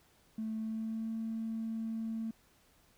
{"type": "tone with pitch glide", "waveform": "triangle", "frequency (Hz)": [220, 224.1], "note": ["A3", "A3"], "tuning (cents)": [0, 32], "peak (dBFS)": -31, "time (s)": [0.38, 2.31], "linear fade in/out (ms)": 5, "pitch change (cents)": 32, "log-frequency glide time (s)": [0.57, 1.13], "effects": ["tanh soft clip ceiling -32 dBFS", "pink hiss -67 dBFS RMS until 2.97 s"]}